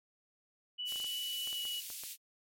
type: tone with pitch glide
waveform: sine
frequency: 2960 to 2931 Hz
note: F#7 to F#7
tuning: 0 to -17 cents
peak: -36 dBFS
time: 0.78-1.81 s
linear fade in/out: 20 ms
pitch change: -17 cents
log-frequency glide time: 1.51-1.62 s
type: high-pass noise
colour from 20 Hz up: white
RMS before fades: -44 dBFS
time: 0.85-2.17 s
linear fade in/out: 50 ms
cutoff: 2600 Hz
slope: 24 dB/octave
type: clicks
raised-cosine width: 0.5 ms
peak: -37 dBFS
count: 9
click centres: 0.923 / 0.959 / 1.001 / 1.044 / 1.474 / 1.529 / 1.653 / 1.902 / 2.036 s
effects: MP3 64 kbps